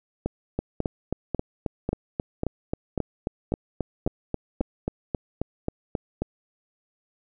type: two click trains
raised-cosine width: 2 ms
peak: -12 / -12 dBFS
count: 9 / 22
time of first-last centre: 0.26-4.608 / 0.59-6.22 s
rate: 1.84 / 3.73 Hz
effects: none